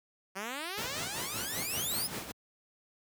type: exponential sweep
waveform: 5% pulse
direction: up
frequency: 185 to 5300 Hz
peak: -25 dBFS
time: 0.35-2.08 s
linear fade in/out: 20 ms
type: noise with tremolo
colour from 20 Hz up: pink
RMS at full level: -37 dBFS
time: 0.77-2.32 s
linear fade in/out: 10 ms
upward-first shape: sine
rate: 5.2 Hz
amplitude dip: 60%
effects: high-pass 100 Hz 12 dB/octave